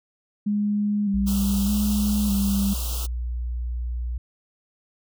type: tone with vibrato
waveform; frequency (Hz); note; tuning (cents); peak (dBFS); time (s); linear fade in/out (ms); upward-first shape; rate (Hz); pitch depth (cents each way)
sine; 202.5; G#3; -43; -20; 0.46-2.74; 10; square; 0.82; 37
type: tone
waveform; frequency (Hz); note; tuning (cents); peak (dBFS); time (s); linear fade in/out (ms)
sine; 60; B1; -49; -25; 1.14-4.18; 5
type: band-stop noise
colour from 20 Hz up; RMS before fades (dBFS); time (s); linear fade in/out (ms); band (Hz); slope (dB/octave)
white; -33; 1.26-3.07; 20; 1400 to 2700; 96
effects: none